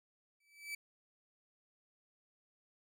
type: tone with exponential growth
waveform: 40% pulse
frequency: 2308 Hz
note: D7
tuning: 31 cents flat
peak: -37 dBFS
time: 0.4-0.75 s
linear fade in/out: 5 ms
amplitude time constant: 74 ms
effects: none